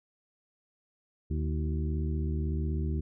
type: harmonic tone with a mistuned harmonic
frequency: 76.2 Hz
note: D#2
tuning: 36 cents flat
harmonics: 1 / 2 / 3 / 4 / 5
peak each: -29 / -35 / -39 / -41 / -43 dBFS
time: 1.3-3.01 s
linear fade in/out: 10 ms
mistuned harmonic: 4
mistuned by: +82 cents
effects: none